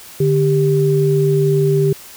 sine tone pair together, 147.77 / 394.5 Hz, D3 / G4, +11 / +11 cents, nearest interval octave + perfect fourth, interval 1700 cents, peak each -14 dBFS, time 0.2-1.93 s, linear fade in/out 5 ms, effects white hiss -38 dBFS RMS until 2.16 s

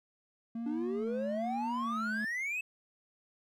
triangle tone with vibrato, 227.5 Hz, A#3, 42 cents flat, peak -33 dBFS, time 0.55-2.25 s, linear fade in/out 5 ms, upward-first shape sine, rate 1.1 Hz, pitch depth 89 cents each way
triangle exponential sweep, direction up, 286.1 to 2637 Hz, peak -31 dBFS, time 0.66-2.61 s, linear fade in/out 5 ms
effects tanh soft clip ceiling -23 dBFS

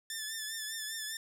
10% pulse tone with vibrato, 1760 Hz, A6, in tune, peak -28 dBFS, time 0.1-1.17 s, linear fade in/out 2 ms, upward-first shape triangle, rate 5 Hz, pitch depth 57 cents each way, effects none

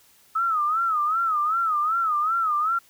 sine tone with vibrato, 1276 Hz, D#6, 43 cents sharp, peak -20 dBFS, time 0.35-2.79 s, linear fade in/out 10 ms, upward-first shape sine, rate 2.6 Hz, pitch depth 130 cents each way, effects white hiss -57 dBFS RMS until 2.89 s

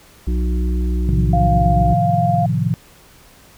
harmonic tone, 61 Hz, B1, 21 cents flat, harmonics 1 / 3 / 5 / 6, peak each -16 / -26 / -30 / -32 dBFS, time 0.27-1.94 s, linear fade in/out 5 ms
sine chord, F dominant seventh, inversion first, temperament equal, 110 / 130.81 / 155.56 / 174.61 Hz, A2 / C3 / Eb3 / F3, 0 / 0 / 0 / 0 cents, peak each -21 dBFS, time 1.09-2.74 s, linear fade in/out 0 ms
sine tone, 698.5 Hz, F5, in tune, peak -16 dBFS, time 1.33-2.46 s, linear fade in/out 5 ms
effects pink hiss -47 dBFS RMS until 3.57 s

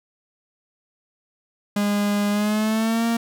45% pulse tone with pitch glide, 204.9 to 231.3 Hz, G#3 to A#3, -23 to -13 cents, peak -19 dBFS, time 1.76-3.17 s, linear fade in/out 5 ms, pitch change +210 cents, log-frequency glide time 2.3-3.06 s, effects none

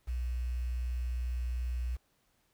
sine tone with quantisation, 61.3 Hz, B1, 12 cents flat, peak -31 dBFS, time 0.07-1.97 s, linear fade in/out 20 ms, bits 9, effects pink hiss -73 dBFS RMS until 2.53 s

